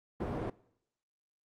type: low-pass noise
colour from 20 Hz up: white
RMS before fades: -36 dBFS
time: 0.2-0.5 s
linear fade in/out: 5 ms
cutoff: 520 Hz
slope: 12 dB/octave
effects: noise-tail reverb RT60 0.7 s tail -21 dB re dry + Opus 32 kbps